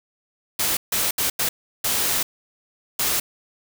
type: noise bursts at uneven times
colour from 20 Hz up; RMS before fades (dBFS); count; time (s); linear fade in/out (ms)
white; -22; 6; 0.59-0.77 / 0.92-1.11 / 1.18-1.3 / 1.39-1.49 / 1.84-2.23 / 2.99-3.2; 5
effects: none